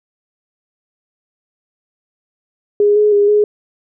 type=tone with pitch steps; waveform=sine; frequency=412.4 / 420.6 / 408.1 / 418 Hz; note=G#4 / G#4 / G#4 / G#4; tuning=-12 / +22 / -30 / +11 cents; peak=-8 dBFS; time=2.8-3.44 s; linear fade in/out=2 ms; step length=160 ms; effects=none